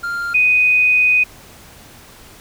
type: tone pair in turn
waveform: triangle / sine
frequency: 1396 / 2493 Hz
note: F6 / D#7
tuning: -1 / +3 cents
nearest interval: minor seventh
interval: 1004 cents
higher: second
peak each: -18 / -10 dBFS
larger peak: second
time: 0.03-0.34 / 0.34-1.24 s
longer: second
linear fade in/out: 10 ms
effects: pink hiss -42 dBFS RMS until 2.4 s